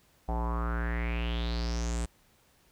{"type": "tone with low-pass filter sweep", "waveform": "square", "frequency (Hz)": 58.27, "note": "A#1", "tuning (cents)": 0, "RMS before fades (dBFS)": -31, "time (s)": [0.28, 2.06], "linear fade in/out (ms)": 10, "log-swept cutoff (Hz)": [780, 8500], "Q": 5.8, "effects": ["pink hiss -65 dBFS RMS until 2.71 s"]}